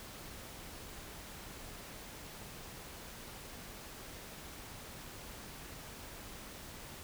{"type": "silence", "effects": ["pink hiss -49 dBFS RMS until 7.03 s"]}